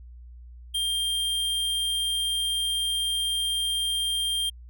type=tone; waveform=square; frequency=3192 Hz; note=G7; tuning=31 cents sharp; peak=-25 dBFS; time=0.74-4.5 s; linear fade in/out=10 ms; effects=added 60 Hz sine -42 dBFS peak until 4.69 s